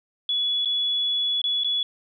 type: tone with dropouts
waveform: sine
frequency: 3400 Hz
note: G#7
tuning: 40 cents sharp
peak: -21 dBFS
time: 0.29-1.83 s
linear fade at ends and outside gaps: 2 ms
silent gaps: 0.649-0.656 / 1.417-1.44 / 1.636-1.645 s
effects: none